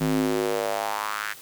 square tone with high-pass filter sweep, 52.5 Hz, G#1, 19 cents sharp, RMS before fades -26 dBFS, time 0-1.34 s, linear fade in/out 20 ms, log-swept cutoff 190 to 1700 Hz, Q 3.3, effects white hiss -45 dBFS RMS until 1.41 s

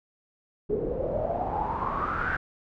pink noise with low-pass filter sweep, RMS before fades -29 dBFS, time 0.69-2.37 s, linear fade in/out 10 ms, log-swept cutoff 410 to 1600 Hz, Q 8.9, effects none

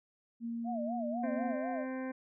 sine tone with pitch glide, 232.5 to 237 Hz, A#3 to A#3, -4 to +29 cents, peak -35 dBFS, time 0.4-1.57 s, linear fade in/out 50 ms, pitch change +33 cents, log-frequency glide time 0.68-1.17 s
sine tone with vibrato, 659.3 Hz, E5, in tune, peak -36 dBFS, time 0.64-1.86 s, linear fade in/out 50 ms, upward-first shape sine, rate 4 Hz, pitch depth 180 cents each way
harmonic tone, 260 Hz, C4, 11 cents flat, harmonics 1 / 2 / 3 / 4 / 6 / 7 / 8 / 9, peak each -37 / -42 / -50 / -50 / -50 / -53 / -56 / -59 dBFS, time 1.23-2.12 s, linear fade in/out 10 ms
effects none

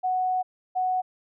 sine tone pair in turn, 740 / 740 Hz, F#5 / F#5, 0 / 0 cents, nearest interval unison, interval 0 cents, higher neither, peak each -22 dBFS, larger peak neither, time 0.03-0.43 / 0.75-1.02 s, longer first, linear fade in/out 20 ms, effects none

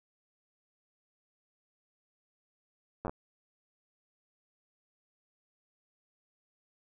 slowing click train, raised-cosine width 1 ms, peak -22 dBFS, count 5, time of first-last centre 3.05-3.095 s, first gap 9 ms, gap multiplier 1.15, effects none

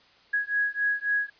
sine beating tone pair, 1661.2 / 1664.9 Hz, G#6 / G#6, 0 / +4 cents, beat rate 3.7 Hz, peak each -27 dBFS, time 0.33-1.3 s, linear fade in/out 10 ms, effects white hiss -58 dBFS RMS until 1.39 s + resampled to 11025 Hz

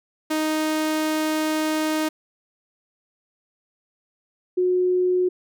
sawtooth / sine tone pair in turn, 311.1 / 363.8 Hz, D#4 / F#4, 0 / -29 cents, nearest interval minor third, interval 271 cents, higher second, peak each -17 dBFS, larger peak neither, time 0.3-2.09 / 4.57-5.29 s, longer first, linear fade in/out 10 ms, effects none

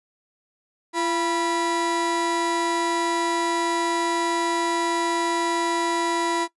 35% pulse tone pair together, 340.8 / 980.8 Hz, F4 / B5, -42 / -12 cents, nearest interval octave + tritone, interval 1830 cents, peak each -23 dBFS, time 0.93-6.48 s, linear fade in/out 50 ms, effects noise-tail reverb RT60 0.1 s tail -19 dB re dry + resampled to 24000 Hz

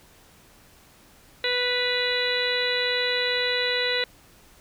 harmonic tone with a mistuned harmonic, 493.9 Hz, B4, in tune, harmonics 1 / 2 / 3 / 4 / 5 / 6 / 7 / 8, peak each -28 / -39 / -32 / -28 / -34 / -34 / -34 / -27 dBFS, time 1.44-4.04 s, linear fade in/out 2 ms, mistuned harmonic 6, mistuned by -36 cents, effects pink hiss -54 dBFS RMS until 4.6 s

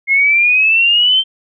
sine exponential sweep, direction up, 2141 to 3136 Hz, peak -8 dBFS, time 0.07-1.24 s, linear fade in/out 50 ms, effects none

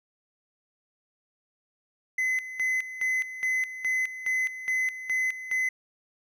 triangle tone with tremolo, 2034 Hz, C7, 50 cents flat, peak -22 dBFS, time 2.18-5.69 s, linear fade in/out 5 ms, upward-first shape square, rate 2.4 Hz, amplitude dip 75%, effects none

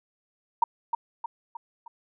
sine tone with echo, 933 Hz, A#5, 1 cent sharp, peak -16 dBFS, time 0.62-0.64 s, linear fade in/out 5 ms, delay 310 ms, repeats 4, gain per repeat -6 dB, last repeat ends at 1.88 s, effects none

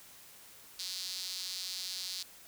sawtooth tone with high-pass filter, 185 Hz, F#3, in tune, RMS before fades -40 dBFS, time 0.79-2.23 s, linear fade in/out 5 ms, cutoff 4400 Hz, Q 3.6, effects white hiss -55 dBFS RMS until 2.47 s

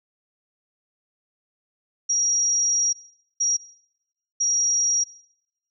sine tone bursts at uneven times, 5690 Hz, F8, 31 cents sharp, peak -19 dBFS, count 3, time 2.09-2.93 / 3.4-3.57 / 4.4-5.04 s, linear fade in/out 10 ms, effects noise-tail reverb RT60 0.8 s tail -20 dB re dry

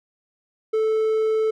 triangle tone, 438.3 Hz, A4, 7 cents flat, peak -16 dBFS, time 0.73-1.51 s, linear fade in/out 10 ms, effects none

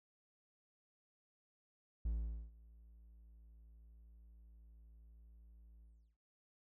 triangle tone with ADSR envelope, 56.3 Hz, A1, 40 cents sharp, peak -32 dBFS, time 2.05-6.17 s, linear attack 6 ms, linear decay 450 ms, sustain -24 dB, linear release 340 ms, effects none

